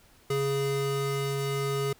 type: tone pair together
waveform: square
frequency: 138.59 / 415.3 Hz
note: C#3 / G#4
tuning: 0 / 0 cents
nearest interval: octave + perfect fifth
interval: 1900 cents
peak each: -31 / -29 dBFS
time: 0.3-1.93 s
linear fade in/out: 5 ms
effects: pink hiss -59 dBFS RMS until 1.99 s